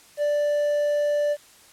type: tone with quantisation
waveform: triangle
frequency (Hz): 587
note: D5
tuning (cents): -1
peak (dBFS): -18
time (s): 0.17-1.37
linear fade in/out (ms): 50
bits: 8
effects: white hiss -52 dBFS RMS until 1.72 s + low-pass 11000 Hz 12 dB/octave